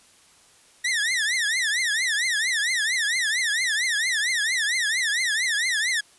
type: tone with vibrato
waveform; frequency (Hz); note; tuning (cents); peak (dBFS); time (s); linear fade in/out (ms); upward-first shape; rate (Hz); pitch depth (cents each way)
sawtooth; 1864.7; A#6; 0; -18; 0.84-6.01; 10; triangle; 4.4; 240
effects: white hiss -55 dBFS RMS until 6.18 s + resampled to 24000 Hz